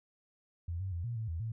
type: tone with pitch steps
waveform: sine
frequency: 85.1 / 95.5 / 85.6 / 118.5 / 111.1 / 82.3 / 112.4 Hz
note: F2 / G2 / F2 / A#2 / A2 / E2 / A2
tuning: -44 / -45 / -34 / +29 / +17 / -2 / +37 cents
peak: -34 dBFS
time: 0.68-1.52 s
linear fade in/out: 5 ms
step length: 120 ms
effects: none